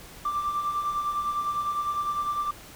triangle tone with tremolo, 1178 Hz, D6, 5 cents sharp, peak -20 dBFS, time 0.25-2.51 s, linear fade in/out 5 ms, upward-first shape sine, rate 9.9 Hz, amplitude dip 60%, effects tanh soft clip ceiling -21 dBFS + pink hiss -46 dBFS RMS until 2.75 s

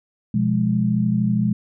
sine chord, F diminished, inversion second, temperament equal, 123.47 / 174.61 / 207.7 Hz, Cb3 / F3 / Ab3, 0 / 0 / 0 cents, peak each -22 / -23 / -19 dBFS, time 0.34-1.53 s, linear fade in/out 5 ms, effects none

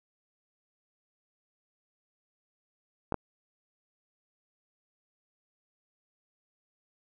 clicks, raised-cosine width 1 ms, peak -15 dBFS, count 2, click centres 3.123 / 3.143 s, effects none

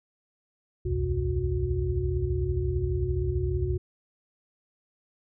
sine tone cluster, 61.8 / 73.3 / 88.4 / 125.5 / 364.7 Hz, B1 / D2 / F2 / B2 / F#4, +2 / -3 / +22 / +28 / -25 cents, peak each -31 dBFS, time 0.85-3.78 s, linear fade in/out 10 ms, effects none

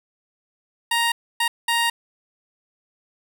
15% pulse tone bursts at uneven times, 934 Hz, A#5, 3 cents sharp, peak -12 dBFS, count 3, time 0.91-1.12 / 1.4-1.48 / 1.68-1.9 s, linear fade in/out 5 ms, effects none

